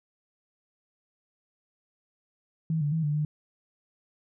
sine tone with pitch steps, 160.3 / 146.2 / 161.3 / 147.9 / 150.8 Hz, E3 / D3 / E3 / D3 / D3, -48 / -7 / -37 / +13 / +46 cents, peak -24 dBFS, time 2.7-3.25 s, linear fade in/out 2 ms, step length 110 ms, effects none

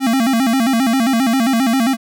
square tone with vibrato, 246.9 Hz, B3, in tune, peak -13 dBFS, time 0-1.97 s, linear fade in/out 50 ms, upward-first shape square, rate 7.5 Hz, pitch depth 140 cents each way, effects none

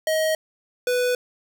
square tone pair in turn, 631 / 495.1 Hz, D#5 / B4, +24 / +4 cents, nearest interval major third, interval 420 cents, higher first, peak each -20 dBFS, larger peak neither, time 0.07-0.35 / 0.87-1.15 s, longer neither, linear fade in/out 2 ms, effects none

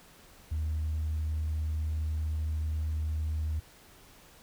sine tone, 77.78 Hz, D#2, in tune, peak -27 dBFS, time 0.51-3.6 s, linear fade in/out 10 ms, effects tanh soft clip ceiling -26 dBFS + pink hiss -56 dBFS RMS until 4.42 s

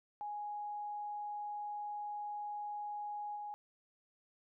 sine tone with level steps, 830.6 Hz, G#5, in tune, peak -39 / -41 dBFS, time 0.21-3.54 s, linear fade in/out 0 ms, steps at 3.35 s, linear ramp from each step 20 ms, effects none

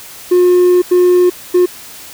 triangle tone bursts at uneven times, 358.7 Hz, F4, 46 cents sharp, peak -3 dBFS, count 3, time 0.31-0.82 / 0.91-1.3 / 1.54-1.66 s, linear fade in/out 10 ms, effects tanh soft clip ceiling 0 dBFS + white hiss -33 dBFS RMS until 2.13 s

